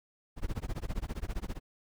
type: noise with tremolo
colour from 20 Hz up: brown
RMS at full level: -32 dBFS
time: 0.36-1.6 s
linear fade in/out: 50 ms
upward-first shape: sine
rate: 15 Hz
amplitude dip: 100%
effects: none